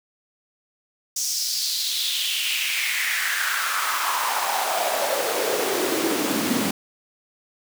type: noise with high-pass filter sweep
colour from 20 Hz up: pink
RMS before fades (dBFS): -24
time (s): 1.16-6.71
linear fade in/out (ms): 5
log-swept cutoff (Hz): 6100 to 220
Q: 3.9
effects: none